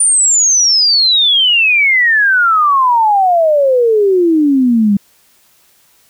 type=exponential sweep; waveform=sine; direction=down; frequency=9397 to 196 Hz; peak=-7 dBFS; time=0-4.97 s; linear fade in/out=5 ms; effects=white hiss -51 dBFS RMS until 6.09 s